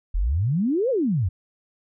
sine exponential two-way sweep, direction up then down, 37.7 to 554.4 to 80.3 Hz, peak -19 dBFS, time 0.14-1.29 s, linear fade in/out 10 ms, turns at 0.9 s, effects none

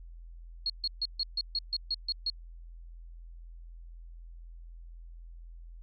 sine tone bursts, 4309 Hz, C#8, 50 cents flat, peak -27 dBFS, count 10, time 0.66-2.3 s, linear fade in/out 2 ms, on 38 ms, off 140 ms, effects added 42 Hz sine -44 dBFS peak until 5.82 s + MP3 96 kbps

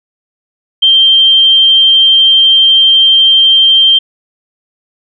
sine tone, 3154 Hz, G7, 10 cents sharp, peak -3 dBFS, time 0.82-3.99 s, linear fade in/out 10 ms, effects none

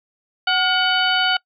harmonic tone with a mistuned harmonic, 748 Hz, F#5, 19 cents sharp, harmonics 1 / 2 / 3 / 4 / 5 / 6, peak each -22 / -19 / -28 / -20 / -30 / -27 dBFS, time 0.47-1.37 s, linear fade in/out 5 ms, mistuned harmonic 2, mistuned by -73 cents, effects noise-tail reverb RT60 0.1 s tail -25 dB re dry

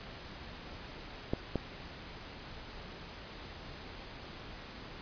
clicks, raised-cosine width 2 ms, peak -17 dBFS, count 2, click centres 1.335 / 1.557 s, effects pink hiss -47 dBFS RMS until 5.01 s + resampled to 11025 Hz

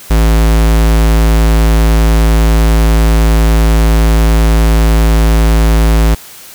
square tone, 55 Hz, A1, in tune, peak -6 dBFS, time 0.1-6.15 s, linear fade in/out 10 ms, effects white hiss -33 dBFS RMS until 6.54 s

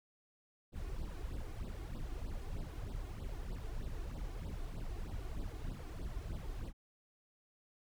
brown noise with flanger, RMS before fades -42 dBFS, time 0.72-6.73 s, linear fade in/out 50 ms, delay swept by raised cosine 0.22 to 2.82 ms, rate 3.2 Hz, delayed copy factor +0.95, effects none

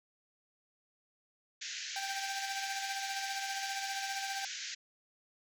white band-pass noise, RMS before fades -42 dBFS, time 1.61-4.75 s, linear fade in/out 10 ms, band 1500 to 6900 Hz, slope 96 dB/octave
25% pulse tone with tremolo, 784 Hz, G5, in tune, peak -32 dBFS, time 1.96-4.45 s, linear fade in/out 2 ms, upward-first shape sine, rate 15 Hz, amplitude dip 50%
effects none

